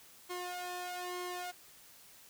sawtooth tone with flanger, 358.6 Hz, F4, 46 cents sharp, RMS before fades -41 dBFS, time 0.29-1.52 s, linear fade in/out 20 ms, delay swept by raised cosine 0.93 to 1.63 ms, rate 1.1 Hz, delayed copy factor +0.85, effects white hiss -58 dBFS RMS until 2.29 s

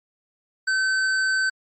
sine tone with hard clipping, 1535 Hz, G6, 37 cents flat, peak -21 dBFS, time 0.67-1.5 s, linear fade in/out 10 ms, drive 11 dB, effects MP3 32 kbps

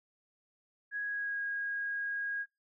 sine tone with pitch glide, 1661.2 to 1638.3 Hz, G#6 to G#6, 0 to -24 cents, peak -33 dBFS, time 0.91-2.46 s, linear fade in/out 50 ms, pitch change -24 cents, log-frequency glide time 1.02-1.42 s, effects noise-tail reverb RT60 0.2 s tail -20 dB re dry

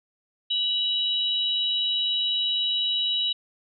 sine tone pair together, 2960 / 3846 Hz, F#7 / B7, 0 / -47 cents, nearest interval perfect fourth, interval 453 cents, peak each -25 dBFS, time 0.5-3.33 s, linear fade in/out 10 ms, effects none

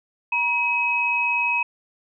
sine tone pair together, 955 / 2548 Hz, A#5 / D#7, +42 / +41 cents, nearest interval octave + perfect fourth, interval 1699 cents, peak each -25 / -20 dBFS, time 0.32-1.63 s, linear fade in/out 5 ms, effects none

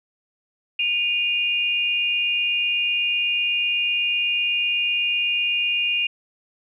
sine tone pair together, 2464 / 2812 Hz, D#7 / F7, -17 / +11 cents, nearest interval major second, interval 228 cents, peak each -22 dBFS, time 0.79-6.07 s, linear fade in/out 5 ms, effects none

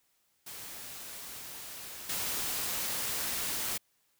white noise with level steps, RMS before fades -44 / -34 dBFS, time 0.46-3.78 s, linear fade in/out 10 ms, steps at 2.09 s, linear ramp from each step 5 ms, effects white hiss -73 dBFS RMS until 4.19 s

